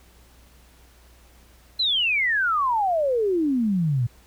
sine exponential sweep, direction down, 4158 to 114 Hz, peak -19 dBFS, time 1.79-4.07 s, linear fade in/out 10 ms, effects added 60 Hz sine -52 dBFS peak until 4.26 s + pink hiss -56 dBFS RMS until 4.26 s

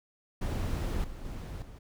brown noise with level steps, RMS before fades -31 / -42 / -39 / -47 dBFS, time 0.41-1.79 s, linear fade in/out 10 ms, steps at 1.04 / 1.25 / 1.62 s, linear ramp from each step 2 ms, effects none

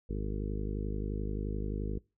harmonic tone, 51.5 Hz, G#1, 14 cents flat, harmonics 1 / 2 / 3 / 4 / 5 / 6 / 7 / 8 / 9, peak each -34 / -40 / -43 / -42 / -46 / -46 / -46 / -46 / -47 dBFS, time 0.09-1.99 s, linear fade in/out 10 ms, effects noise-tail reverb RT60 0.3 s tail -26 dB re dry

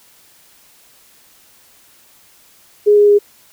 sine tone with pitch steps, 415.3 / 412.7 / 410.1 Hz, G#4 / G#4 / G#4, 0 / -11 / -22 cents, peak -6 dBFS, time 2.86-3.19 s, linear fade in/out 20 ms, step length 110 ms, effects white hiss -49 dBFS RMS until 3.52 s

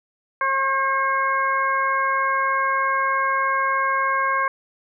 harmonic tone with a mistuned harmonic, 540 Hz, C#5, 45 cents flat, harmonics 1 / 2 / 3 / 4, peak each -30 / -20 / -24 / -29 dBFS, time 0.41-4.48 s, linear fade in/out 2 ms, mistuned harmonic 3, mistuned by -18 cents, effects none

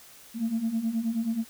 sine beating tone pair, 220.6 / 230 Hz, A3 / A#3, +5 / -23 cents, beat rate 9.4 Hz, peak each -30 / -26 dBFS, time 0.34-1.45 s, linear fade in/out 50 ms, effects tanh soft clip ceiling -20 dBFS + white hiss -51 dBFS RMS until 1.49 s

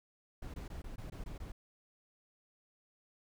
brown noise bursts, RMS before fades -44 dBFS, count 8, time 0.42-1.52 s, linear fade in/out 5 ms, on 120 ms, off 20 ms, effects none

